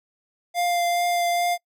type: tone with vibrato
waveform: square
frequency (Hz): 698.5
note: F5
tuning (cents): 0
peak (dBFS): -21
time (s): 0.54-1.58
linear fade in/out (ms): 50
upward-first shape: triangle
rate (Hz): 2.4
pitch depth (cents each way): 13
effects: noise-tail reverb RT60 0.1 s tail -24 dB re dry